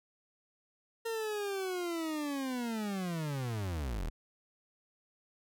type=linear sweep; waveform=40% pulse; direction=down; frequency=460.9 to 33.48 Hz; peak=-33 dBFS; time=1.05-4.1 s; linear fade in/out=10 ms; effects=none